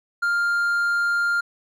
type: tone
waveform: triangle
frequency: 1400 Hz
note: F6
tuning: 4 cents sharp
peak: -17 dBFS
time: 0.22-1.41 s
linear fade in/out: 10 ms
effects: none